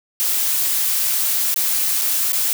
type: noise with dropouts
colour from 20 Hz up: blue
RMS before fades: -19 dBFS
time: 0.2-2.53 s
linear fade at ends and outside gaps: 0 ms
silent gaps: 1.542-1.561 / 2.013-2.017 / 2.321-2.331 s
effects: none